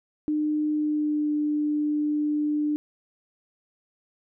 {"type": "tone with pitch glide", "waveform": "sine", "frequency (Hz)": [302.7, 298.5], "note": ["D#4", "D4"], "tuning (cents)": [-48, 28], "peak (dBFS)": -22, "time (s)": [0.28, 2.76], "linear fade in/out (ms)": 0, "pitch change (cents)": -24, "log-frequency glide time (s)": [0.7, 1.32], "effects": []}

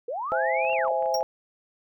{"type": "linear two-way sweep", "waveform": "sine", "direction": "up then down", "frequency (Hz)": [441.8, 2794, 441.8], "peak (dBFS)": -28, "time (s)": [0.08, 0.92], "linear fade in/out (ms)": 5, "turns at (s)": 0.73}
{"type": "chord", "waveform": "sine", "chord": "C augmented", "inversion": "none", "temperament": "equal", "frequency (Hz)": [523.3, 659.3, 830.6], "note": ["C5", "E5", "G#5"], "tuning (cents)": [0, 0, 0], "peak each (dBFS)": -27, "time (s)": [0.32, 1.23], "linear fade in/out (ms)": 0}
{"type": "clicks", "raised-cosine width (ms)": 0.5, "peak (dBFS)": -32, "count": 10, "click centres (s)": [0.65, 0.698, 0.731, 0.789, 0.849, 0.881, 1.025, 1.059, 1.153, 1.208]}
{"type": "tone with exponential decay", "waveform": "square", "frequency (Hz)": 5588, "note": "F8", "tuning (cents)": 0, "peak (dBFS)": -24, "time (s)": [1.14, 1.22], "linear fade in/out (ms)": 5, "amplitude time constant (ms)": 17}
{"effects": []}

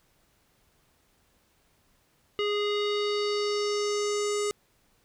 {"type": "tone with low-pass filter sweep", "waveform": "square", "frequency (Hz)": 413.7, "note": "G#4", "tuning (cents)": -7, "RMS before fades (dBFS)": -28, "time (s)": [2.39, 4.51], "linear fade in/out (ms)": 0, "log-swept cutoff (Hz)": [3100, 7900], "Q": 3.3, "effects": ["pink hiss -67 dBFS RMS until 5.04 s"]}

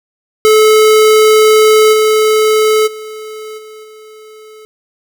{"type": "tone with level steps", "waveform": "square", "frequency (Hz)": 432.5, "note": "A4", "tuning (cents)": -30, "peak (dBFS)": [-5, -8, -25, -31, -34], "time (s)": [0.45, 4.65], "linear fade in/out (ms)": 0, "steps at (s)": [1.92, 2.86, 3.57, 3.83], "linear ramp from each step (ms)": 20, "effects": []}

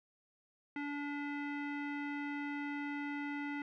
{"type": "tone with low-pass filter", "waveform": "square", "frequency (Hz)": 288.1, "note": "D4", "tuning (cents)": -33, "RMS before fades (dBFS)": -40, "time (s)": [0.76, 3.62], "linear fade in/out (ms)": 2, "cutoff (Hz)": 2100, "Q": 3.3, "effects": []}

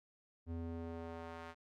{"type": "tone with band-pass filter sweep", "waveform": "square", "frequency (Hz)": 83, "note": "E2", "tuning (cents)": 12, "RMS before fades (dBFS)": -45, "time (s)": [0.46, 1.55], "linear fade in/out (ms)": 50, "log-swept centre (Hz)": [170, 1400], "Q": 0.83, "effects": []}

